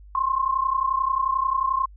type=tone pair together; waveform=sine; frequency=1046.5 / 1077.8 Hz; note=C6 / C#6; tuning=0 / -49 cents; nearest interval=minor second; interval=51 cents; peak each=-23 dBFS; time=0.15-1.86 s; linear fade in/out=2 ms; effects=added 50 Hz sine -43 dBFS peak until 1.96 s